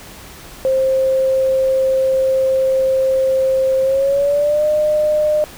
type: tone with pitch glide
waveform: sine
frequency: 528 to 606.5 Hz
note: C5 to D#5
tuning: +16 to -44 cents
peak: -12 dBFS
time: 0.65-5.44 s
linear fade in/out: 0 ms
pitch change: +240 cents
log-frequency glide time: 3.82-4.65 s
effects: pink hiss -37 dBFS RMS until 5.57 s